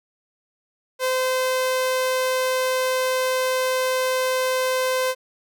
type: tone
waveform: sawtooth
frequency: 515 Hz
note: C5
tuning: 28 cents flat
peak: -16 dBFS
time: 0.99-5.15 s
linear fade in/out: 50 ms
effects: none